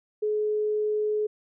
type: tone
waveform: sine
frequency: 424.4 Hz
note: G#4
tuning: 38 cents sharp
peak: -23 dBFS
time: 0.22-1.27 s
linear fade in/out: 10 ms
effects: none